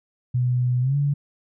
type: tone with pitch glide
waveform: sine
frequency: 124.4 to 142.9 Hz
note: B2 to D3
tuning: +13 to -47 cents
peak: -18 dBFS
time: 0.34-1.14 s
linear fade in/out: 10 ms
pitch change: +240 cents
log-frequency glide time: 0.81-0.96 s
effects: none